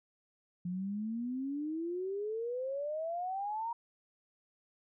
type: exponential sweep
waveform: sine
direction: up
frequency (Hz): 174.4 to 948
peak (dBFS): -34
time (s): 0.65-3.73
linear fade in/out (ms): 5
effects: none